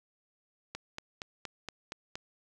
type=click train; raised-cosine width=0.2 ms; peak=-21 dBFS; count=7; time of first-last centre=0.75-2.155 s; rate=4.27 Hz; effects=none